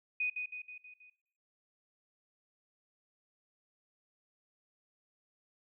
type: tone with echo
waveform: sine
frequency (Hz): 2488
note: D#7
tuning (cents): -1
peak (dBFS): -30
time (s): 0.2-0.3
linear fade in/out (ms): 5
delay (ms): 160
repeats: 5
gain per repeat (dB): -5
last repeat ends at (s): 1.1
effects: noise-tail reverb RT60 0.8 s tail -23 dB re dry